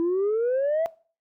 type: exponential sweep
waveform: sine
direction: up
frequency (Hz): 329.6 to 672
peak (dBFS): -19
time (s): 0-0.86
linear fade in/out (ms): 0
effects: noise-tail reverb RT60 0.4 s tail -22 dB re dry + tanh soft clip ceiling -19 dBFS